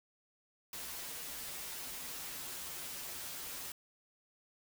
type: noise with comb filter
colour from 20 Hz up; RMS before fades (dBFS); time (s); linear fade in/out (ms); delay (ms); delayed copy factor
white; -44; 0.73-3.72; 2; 9.5; -0.8
effects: none